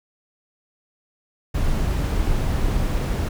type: noise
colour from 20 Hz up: brown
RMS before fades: -21 dBFS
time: 1.54-3.29 s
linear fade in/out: 10 ms
effects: none